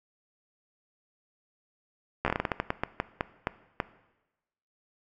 slowing click train, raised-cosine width 0.5 ms, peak -11 dBFS, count 16, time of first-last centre 2.25-3.802 s, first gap 13 ms, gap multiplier 1.26, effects noise-tail reverb RT60 1.0 s tail -17 dB re dry

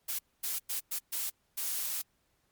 blue noise bursts at uneven times, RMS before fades -34 dBFS, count 6, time 0.08-0.19 / 0.43-0.59 / 0.69-0.8 / 0.91-0.99 / 1.12-1.3 / 1.57-2.02 s, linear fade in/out 10 ms, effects pink hiss -74 dBFS RMS until 2.51 s + MP3 96 kbps

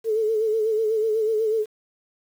sine tone with vibrato, 437.9 Hz, A4, 8 cents flat, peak -19 dBFS, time 0.04-1.66 s, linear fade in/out 50 ms, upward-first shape sine, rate 8.1 Hz, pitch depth 57 cents each way, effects 8-bit

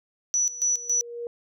sine tone with tremolo, 5920 Hz, F#8, in tune, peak -20 dBFS, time 0.34-1.01 s, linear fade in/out 0 ms, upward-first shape square, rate 3.6 Hz, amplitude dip 80%
sine tone with exponential growth, 473.7 Hz, A#4, 28 cents sharp, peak -28 dBFS, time 0.39-1.27 s, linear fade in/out 1 ms, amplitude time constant 190 ms
effects none

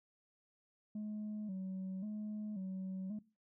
sine tone with vibrato, 200 Hz, G3, 35 cents sharp, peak -37 dBFS, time 0.95-3.19 s, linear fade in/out 5 ms, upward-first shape square, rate 0.93 Hz, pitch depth 100 cents each way, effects noise-tail reverb RT60 0.3 s tail -20 dB re dry + tanh soft clip ceiling -38 dBFS

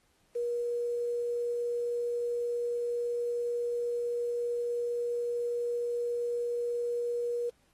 sine tone with quantisation, 478.2 Hz, A#4, 44 cents sharp, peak -29 dBFS, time 0.35-7.5 s, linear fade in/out 10 ms, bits 9, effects pink hiss -70 dBFS RMS until 7.73 s + AAC 32 kbps

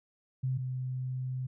sine tone pair in turn, 130 / 128.51 Hz, C3 / C3, -11 / -31 cents, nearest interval unison, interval 20 cents, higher first, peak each -28 / -32 dBFS, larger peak first, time 0.43-0.58 / 0.58-1.47 s, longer second, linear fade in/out 10 ms, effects none

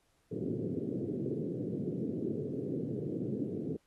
white band-pass noise, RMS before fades -36 dBFS, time 0.31-3.77 s, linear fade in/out 10 ms, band 110 to 440 Hz, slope 48 dB/octave, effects pink hiss -74 dBFS RMS until 3.86 s + AAC 32 kbps

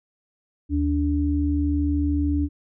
sine tone pair together, 76.81 / 290 Hz, D#2 / D4, -22 / -22 cents, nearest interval octave + major seventh, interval 2300 cents, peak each -22 dBFS, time 0.69-2.49 s, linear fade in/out 50 ms, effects none

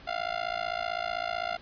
sawtooth tone with amplitude modulation, 698.5 Hz, F5, in tune, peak -22 dBFS, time 0.07-1.57 s, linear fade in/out 10 ms, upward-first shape sine, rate 55.7 Hz, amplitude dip 100%, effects pink hiss -51 dBFS RMS until 1.61 s + resampled to 11025 Hz

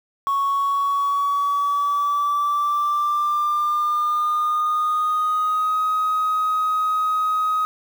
sine tone with pitch glide, 1108.7 to 1258.9 Hz, C#6 to D#6, 0 to +20 cents, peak -16 dBFS, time 0.27-7.65 s, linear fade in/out 0 ms, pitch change +220 cents, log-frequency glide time 0.44-5.78 s, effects tanh soft clip ceiling -16 dBFS + 7-bit

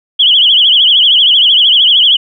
sine tone with vibrato, 3136 Hz, G7, in tune, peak -4 dBFS, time 0.19-2.17 s, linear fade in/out 10 ms, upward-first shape triangle, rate 13 Hz, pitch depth 170 cents each way, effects none

